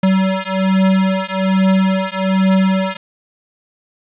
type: beating tone pair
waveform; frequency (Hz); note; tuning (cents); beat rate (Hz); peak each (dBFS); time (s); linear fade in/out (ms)
square; 189.5 / 190.7; F#3 / G3; +42 / -47; 1.2; -16; 0.03-2.97; 5
effects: resampled to 8000 Hz + 8-bit